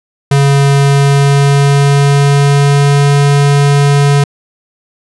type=tone with pitch glide; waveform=square; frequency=140 to 142.28 Hz; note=C#3 to C#3; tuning=+18 to +45 cents; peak=-6 dBFS; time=0.31-4.24 s; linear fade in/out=5 ms; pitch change=+27 cents; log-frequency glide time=0.7-3.14 s; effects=resampled to 24000 Hz